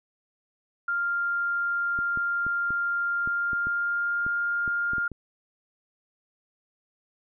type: tone with pitch glide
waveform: sine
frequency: 1396.9 to 1406.6 Hz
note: F6 to F6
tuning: 0 to +12 cents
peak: -24 dBFS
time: 0.88-5.08 s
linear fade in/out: 5 ms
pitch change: +12 cents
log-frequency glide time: 3.07-4.38 s
type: clicks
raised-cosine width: 3 ms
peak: -26 dBFS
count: 12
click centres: 1.989 / 2.174 / 2.466 / 2.706 / 3.275 / 3.532 / 3.67 / 4.265 / 4.678 / 4.934 / 4.982 / 5.117 s
effects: none